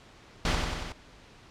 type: noise with echo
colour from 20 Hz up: pink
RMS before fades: -26 dBFS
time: 0.45-0.55 s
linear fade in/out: 2 ms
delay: 93 ms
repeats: 4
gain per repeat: -3 dB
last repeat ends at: 0.922 s
effects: pink hiss -53 dBFS RMS until 1.5 s + low-pass 5000 Hz 12 dB/octave